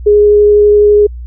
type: tone with vibrato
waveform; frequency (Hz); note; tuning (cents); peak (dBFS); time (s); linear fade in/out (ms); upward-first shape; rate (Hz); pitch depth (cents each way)
sine; 415.3; G#4; 0; -3; 0.06-1.07; 10; triangle; 12; 8
effects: added 60 Hz sine -22 dBFS peak until 1.26 s